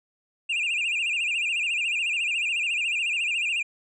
triangle tone with vibrato, 2592 Hz, E7, 30 cents flat, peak -22 dBFS, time 0.49-3.63 s, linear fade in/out 10 ms, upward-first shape sine, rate 14 Hz, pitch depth 150 cents each way, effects resampled to 22050 Hz

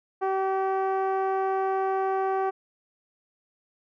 10% pulse tone with low-pass filter, 383.8 Hz, G4, 37 cents flat, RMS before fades -26 dBFS, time 0.21-2.51 s, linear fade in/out 20 ms, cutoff 780 Hz, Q 1.2, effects none

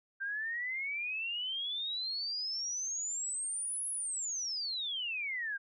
sine exponential two-way sweep, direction up then down, 1568 to 10760 to 1568 Hz, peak -34 dBFS, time 0.2-5.58 s, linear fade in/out 20 ms, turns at 3.89 s, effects none

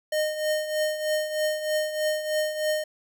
square tone with tremolo, 614 Hz, D#5, 23 cents flat, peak -22 dBFS, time 0.12-2.84 s, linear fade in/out 5 ms, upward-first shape triangle, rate 3.2 Hz, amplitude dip 70%, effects none

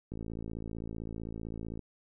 click train, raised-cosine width 3 ms, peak -27 dBFS, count 94, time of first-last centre 0.12-1.793 s, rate 55.6 Hz, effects none

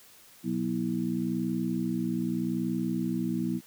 harmonic tone with a mistuned harmonic, 60.8 Hz, B1, 26 cents flat, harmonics 2 / 3 / 4 / 5, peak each -40 / -31 / -31 / -33 dBFS, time 0.43-3.61 s, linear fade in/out 50 ms, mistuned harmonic 5, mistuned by +110 cents, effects white hiss -55 dBFS RMS until 3.66 s

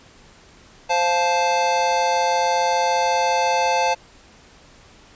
square chord, F major, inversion second, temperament just, 523.8 / 698.5 / 873.1 Hz, C5 / F5 / A5, +2 / 0 / -14 cents, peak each -24 / -24 / -20 dBFS, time 0.89-3.95 s, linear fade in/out 20 ms, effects pink hiss -49 dBFS RMS until 5.15 s + resampled to 16000 Hz

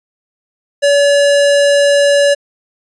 square tone, 570 Hz, C#5, 48 cents sharp, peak -8 dBFS, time 0.82-2.35 s, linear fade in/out 20 ms, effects resampled to 22050 Hz

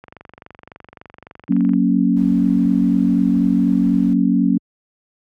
click train, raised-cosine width 0.5 ms, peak -23 dBFS, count 41, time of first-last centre 0.04-1.735 s, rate 23.6 Hz
sine chord, F# major, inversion none, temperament equal, 185 / 233.1 / 277.2 Hz, F#3 / A#3 / C#4, 0 / 0 / 0 cents, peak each -17 dBFS, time 1.49-4.58 s, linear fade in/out 10 ms
brown noise, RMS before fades -34 dBFS, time 2.16-4.14 s, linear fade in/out 10 ms
effects high-pass 60 Hz 12 dB/octave

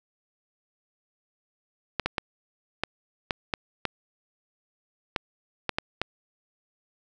clicks, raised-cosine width 0.3 ms, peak -9 dBFS, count 11, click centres 1.997 / 2.06 / 2.182 / 2.836 / 3.308 / 3.538 / 3.853 / 5.162 / 5.693 / 5.785 / 6.016 s, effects none

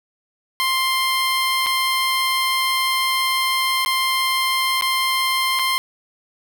15% pulse tone with dropouts, 1051 Hz, C6, 7 cents sharp, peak -11 dBFS, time 0.6-5.78 s, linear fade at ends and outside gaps 0 ms, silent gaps 1.662-1.667 / 3.849-3.86 / 4.811-4.822 / 5.59-5.594 s, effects none

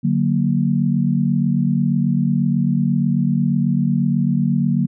sine chord, D augmented, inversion none, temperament equal, 146.83 / 185 / 233.1 Hz, D3 / F#3 / A#3, 0 / 0 / 0 cents, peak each -19 dBFS, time 0.03-4.87 s, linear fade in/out 20 ms, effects none

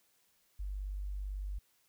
sine tone, 49 Hz, G1, in tune, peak -36 dBFS, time 0.59-1.59 s, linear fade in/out 10 ms, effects white hiss -72 dBFS RMS until 1.88 s

